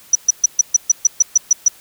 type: tone bursts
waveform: sine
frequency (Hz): 5910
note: F#8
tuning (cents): -3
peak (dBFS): -6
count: 11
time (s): 0.13-1.683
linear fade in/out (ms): 5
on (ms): 23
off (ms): 130
effects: white hiss -45 dBFS RMS until 1.8 s